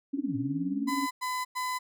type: tone with tremolo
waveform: sine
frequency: 277.2 Hz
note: C#4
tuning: in tune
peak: -25 dBFS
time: 0.13-1.07 s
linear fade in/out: 10 ms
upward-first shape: triangle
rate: 19 Hz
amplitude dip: 85%
type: linear two-way sweep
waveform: sine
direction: down then up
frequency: 340 to 110 to 240.6 Hz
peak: -34 dBFS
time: 0.17-0.91 s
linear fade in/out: 10 ms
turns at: 0.36 s
type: tone bursts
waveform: 35% pulse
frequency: 1008 Hz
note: B5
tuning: 35 cents sharp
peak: -28 dBFS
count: 3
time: 0.87-1.79 s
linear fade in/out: 20 ms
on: 240 ms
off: 100 ms
effects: none